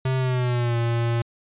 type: tone with pitch glide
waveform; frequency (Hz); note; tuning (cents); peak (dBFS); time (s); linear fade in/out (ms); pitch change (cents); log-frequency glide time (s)
square; 130.81 to 117.21; C3 to A#2; 0 to +10; -21; 0.05-1.22; 5; -190; 0.17-0.77
effects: resampled to 8000 Hz